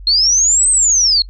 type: linear two-way sweep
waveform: sine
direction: up then down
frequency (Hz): 4186 to 8372 to 4186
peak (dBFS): -9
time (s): 0.07-1.22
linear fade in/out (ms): 2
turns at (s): 0.7
effects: noise-tail reverb RT60 0.1 s tail -25 dB re dry + added 46 Hz sine -30 dBFS peak until 1.29 s